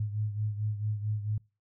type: beating tone pair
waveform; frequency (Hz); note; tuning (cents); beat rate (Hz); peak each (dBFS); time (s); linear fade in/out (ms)
sine; 105.2 / 109.7; G#2 / A2; +23 / -5; 4.5; -30 / -36; 0-1.38; 5
effects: noise-tail reverb RT60 0.3 s tail -25 dB re dry